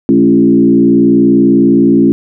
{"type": "tone with frequency modulation", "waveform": "sine", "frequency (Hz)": 274.4, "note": "C#4", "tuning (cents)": -17, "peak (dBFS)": -4, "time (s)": [0.09, 2.12], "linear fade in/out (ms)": 0, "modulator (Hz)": 59.4, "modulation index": 1.3, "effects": []}